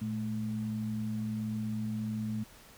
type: tone pair together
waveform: sine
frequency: 114.38 / 215.8 Hz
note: A#2 / A3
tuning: -32 / -33 cents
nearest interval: major seventh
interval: 1099 cents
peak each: -37 / -33 dBFS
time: 0.01-2.44 s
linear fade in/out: 10 ms
effects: pink hiss -55 dBFS RMS until 2.77 s